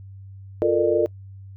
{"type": "chord", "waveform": "sine", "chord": "Bb major seventh", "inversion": "second", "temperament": "equal with one note detuned", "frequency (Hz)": [349.2, 440, 466.2, 600], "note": ["F4", "A4", "Bb4", "D5"], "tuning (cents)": [0, 0, 0, 37], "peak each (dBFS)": -22, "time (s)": [0.62, 1.06], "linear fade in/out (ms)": 0, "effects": ["noise-tail reverb RT60 0.1 s tail -23 dB re dry", "added 97 Hz sine -38 dBFS peak until 1.56 s"]}